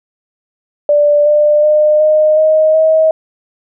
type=tone with pitch steps; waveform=sine; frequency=587.3 / 596.5 / 605.9 / 615.4 / 625.1 / 634.9 Hz; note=D5 / D5 / D#5 / D#5 / D#5 / D#5; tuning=0 / +27 / -46 / -19 / +8 / +35 cents; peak=-6 dBFS; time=0.89-3.11 s; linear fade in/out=2 ms; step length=370 ms; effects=none